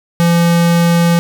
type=tone; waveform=square; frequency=170.4 Hz; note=F3; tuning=42 cents flat; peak=-9 dBFS; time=0.2-1.19 s; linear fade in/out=0 ms; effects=none